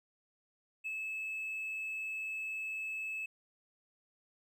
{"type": "tone with ADSR envelope", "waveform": "triangle", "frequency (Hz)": 2602, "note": "E7", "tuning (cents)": -23, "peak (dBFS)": -32, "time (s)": [0.84, 3.26], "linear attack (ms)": 26, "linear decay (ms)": 28, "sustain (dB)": -2, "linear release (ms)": 6, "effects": ["tanh soft clip ceiling -32 dBFS"]}